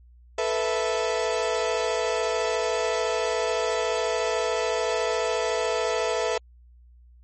35% pulse chord, A suspended second, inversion none, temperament equal, 440 / 493.9 / 659.3 Hz, A4 / B4 / E5, 0 / 0 / 0 cents, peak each -26 dBFS, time 0.38-6.38 s, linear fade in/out 5 ms, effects added 60 Hz sine -49 dBFS peak until 7.23 s + MP3 32 kbps

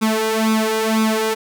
sawtooth tone with flanger, 220 Hz, A3, in tune, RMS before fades -18 dBFS, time 0.01-1.35 s, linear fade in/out 20 ms, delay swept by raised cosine 0.81 to 2.51 ms, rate 2 Hz, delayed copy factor +0.8, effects none

